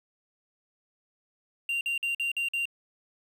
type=tone bursts; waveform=triangle; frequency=2773 Hz; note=F7; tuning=13 cents flat; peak=-25 dBFS; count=6; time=1.69-2.655 s; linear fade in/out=2 ms; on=120 ms; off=49 ms; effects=10-bit